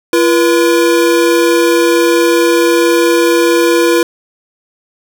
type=tone pair together; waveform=square; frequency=341 / 482.3 Hz; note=F4 / B4; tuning=-41 / -41 cents; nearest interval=tritone; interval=600 cents; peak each=-10 / -12 dBFS; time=0.13-4.03 s; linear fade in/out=2 ms; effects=none

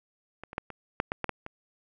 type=clicks; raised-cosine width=0.5 ms; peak=-25 / -27 / -14 / -25 / -10 / -14 / -14 / -14 / -23 dBFS; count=9; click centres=0.436 / 0.531 / 0.581 / 0.703 / 1.001 / 1.119 / 1.243 / 1.293 / 1.464 s; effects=none

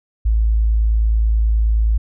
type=tone; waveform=sine; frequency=54.7 Hz; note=A1; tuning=9 cents flat; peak=-12 dBFS; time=0.25-1.98 s; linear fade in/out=10 ms; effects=none

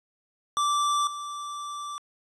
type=tone with level steps; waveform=square; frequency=1169 Hz; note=D6; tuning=8 cents flat; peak=-23 / -34 dBFS; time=0.57-1.98 s; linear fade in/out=0 ms; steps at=1.07 s; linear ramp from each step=2 ms; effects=resampled to 22050 Hz + 10-bit

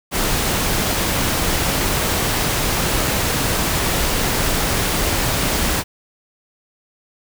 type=noise; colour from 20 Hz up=pink; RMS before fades=-19 dBFS; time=0.11-5.84 s; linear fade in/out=50 ms; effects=none

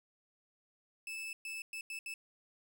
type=tone bursts at uneven times; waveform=40% pulse; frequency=2624 Hz; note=E7; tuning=9 cents flat; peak=-39 dBFS; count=5; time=1.07-1.33 / 1.45-1.62 / 1.73-1.81 / 1.9-1.99 / 2.06-2.14 s; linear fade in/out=2 ms; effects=none

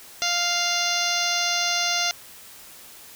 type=harmonic tone; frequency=698.5 Hz; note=F5; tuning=in tune; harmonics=1 / 2 / 3 / 4 / 5 / 6 / 7 / 8 / 9; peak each=-30 / -30 / -30 / -30 / -30 / -30 / -30 / -30 / -30 dBFS; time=0.22-2.11 s; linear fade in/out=0 ms; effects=white hiss -45 dBFS RMS until 3.15 s

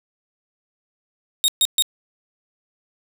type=tone bursts; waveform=sawtooth; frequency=3729 Hz; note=A#7; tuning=in tune; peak=-11 dBFS; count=3; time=1.44-1.823 s; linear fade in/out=0 ms; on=41 ms; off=130 ms; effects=none

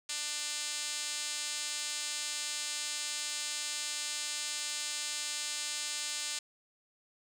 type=tone with band-pass filter; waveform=5% pulse; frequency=296.9 Hz; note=D4; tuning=19 cents sharp; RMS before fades=-37 dBFS; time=0.09-6.39 s; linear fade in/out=5 ms; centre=6100 Hz; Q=6.9; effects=none

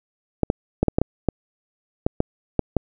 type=clicks; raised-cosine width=2 ms; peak=-4 dBFS; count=11; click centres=0.433 / 0.501 / 0.83 / 0.883 / 0.985 / 1.016 / 1.287 / 2.065 / 2.204 / 2.593 / 2.767 s; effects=none

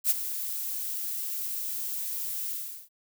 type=noise with ADSR envelope; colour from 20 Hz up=violet; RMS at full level=-21 dBFS; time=0.04-2.89 s; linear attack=64 ms; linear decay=23 ms; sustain=-12 dB; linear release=390 ms; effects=none

